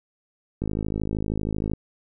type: click train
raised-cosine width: 3 ms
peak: -14 dBFS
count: 60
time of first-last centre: 0.62-1.735 s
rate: 52.9 Hz
effects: none